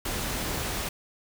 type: noise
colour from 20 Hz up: pink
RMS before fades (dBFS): -31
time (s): 0.05-0.89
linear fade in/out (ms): 5
effects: none